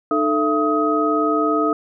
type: tone cluster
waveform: sine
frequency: 303.4 / 441.2 / 674 / 1261 Hz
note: D#4 / A4 / E5 / D#6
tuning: -44 / +5 / +38 / +23 cents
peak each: -20 / -22 / -24 / -20 dBFS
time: 0.11-1.73 s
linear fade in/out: 2 ms
effects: none